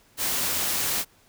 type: noise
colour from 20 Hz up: white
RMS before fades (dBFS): -26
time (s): 0.17-1.05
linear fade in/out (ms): 50
effects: pink hiss -59 dBFS RMS until 1.28 s